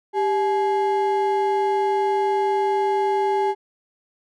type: ring-modulated tone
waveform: triangle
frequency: 622.3 Hz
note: D#5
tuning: in tune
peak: -13 dBFS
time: 0.13-3.55 s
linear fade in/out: 50 ms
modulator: 228 Hz
effects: none